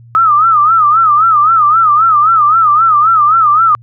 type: tone with vibrato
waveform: sine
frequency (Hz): 1260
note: D#6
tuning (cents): +21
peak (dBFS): -5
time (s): 0.15-3.75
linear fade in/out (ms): 0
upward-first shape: sine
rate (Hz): 3.8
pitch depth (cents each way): 130
effects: added 117 Hz sine -35 dBFS peak until 3.82 s